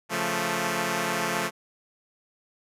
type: chord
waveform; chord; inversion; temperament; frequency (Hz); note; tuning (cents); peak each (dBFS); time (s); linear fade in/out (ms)
5% pulse; Db augmented; none; equal; 138.59 / 174.61 / 220; Db3 / F3 / A3; 0 / 0 / 0; -23 / -18 / -17; 0.09-1.51; 50
effects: resampled to 32000 Hz